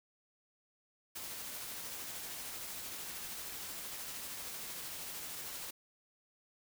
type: noise with tremolo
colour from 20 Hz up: white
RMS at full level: -43 dBFS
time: 1.15-5.71 s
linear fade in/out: 10 ms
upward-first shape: triangle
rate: 13 Hz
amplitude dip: 25%
effects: none